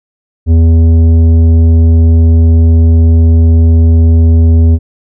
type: tone with tanh clipping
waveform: triangle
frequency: 82 Hz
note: E2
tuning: 9 cents flat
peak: -4 dBFS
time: 0.46-4.79 s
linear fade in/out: 50 ms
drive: 14 dB
effects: none